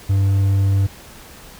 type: tone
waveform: triangle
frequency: 98 Hz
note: G2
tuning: in tune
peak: -11 dBFS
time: 0.09-0.87 s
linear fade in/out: 10 ms
effects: pink hiss -41 dBFS RMS until 1.59 s